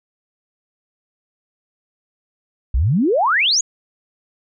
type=exponential sweep; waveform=sine; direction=up; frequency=52.9 to 7040 Hz; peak=-13 dBFS; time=2.74-3.61 s; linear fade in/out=5 ms; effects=none